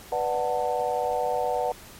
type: chord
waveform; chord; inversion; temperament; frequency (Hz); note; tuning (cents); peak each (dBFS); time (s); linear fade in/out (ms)
sine; B minor seventh; none; just; 493.9 / 592.7 / 740.8 / 889; B4 / D5 / F#5 / A5; 0 / +16 / +2 / +18; -28 / -30 / -27 / -31; 0.12-1.72; 2
effects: pink hiss -46 dBFS RMS until 1.99 s + MP3 64 kbps